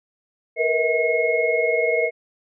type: tone cluster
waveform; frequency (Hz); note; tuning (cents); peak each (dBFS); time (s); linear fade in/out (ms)
sine; 463.4 / 483.7 / 641 / 2165; A#4 / B4 / E5 / C#7; -10 / -36 / -49 / -41; -23; 0.56-2.11; 50
effects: none